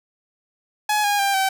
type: tone with pitch steps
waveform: sawtooth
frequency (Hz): 843 / 818.1 / 793.8 / 770.4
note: G#5 / G#5 / G5 / G5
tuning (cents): +26 / -26 / +22 / -30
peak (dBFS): -14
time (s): 0.89-1.49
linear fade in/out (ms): 5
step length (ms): 150
effects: none